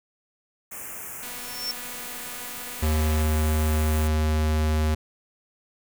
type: band-stop noise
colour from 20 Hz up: white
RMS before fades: -37 dBFS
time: 0.71-4.08 s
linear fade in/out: 10 ms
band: 2700 to 6200 Hz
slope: 48 dB/octave
type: click train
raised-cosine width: 0.2 ms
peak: -24 dBFS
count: 488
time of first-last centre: 1.23-3.218 s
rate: 245 Hz
type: tone with exponential growth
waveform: triangle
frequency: 5420 Hz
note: E8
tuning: 47 cents sharp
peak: -23 dBFS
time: 1.26-1.71 s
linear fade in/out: 0 ms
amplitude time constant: 96 ms
type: tone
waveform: square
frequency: 77.4 Hz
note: D#2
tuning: 9 cents flat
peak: -21 dBFS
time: 2.82-4.95 s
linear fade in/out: 10 ms
effects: none